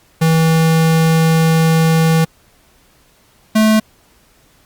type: tone pair in turn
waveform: square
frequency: 162 / 217.3 Hz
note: E3 / A3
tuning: -30 / -21 cents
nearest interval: perfect fourth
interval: 509 cents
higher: second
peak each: -10 / -9 dBFS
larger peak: second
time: 0.21-2.25 / 3.55-3.8 s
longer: first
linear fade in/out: 10 ms
effects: pink hiss -52 dBFS RMS until 4.65 s + Opus 48 kbps